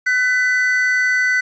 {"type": "tone pair together", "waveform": "triangle", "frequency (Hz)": [1505.5, 1992], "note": ["F#6", "B6"], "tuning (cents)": [30, 14], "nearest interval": "perfect fourth", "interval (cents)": 484, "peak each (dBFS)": -15, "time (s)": [0.06, 1.41], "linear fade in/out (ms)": 10, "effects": ["resampled to 16000 Hz", "8-bit"]}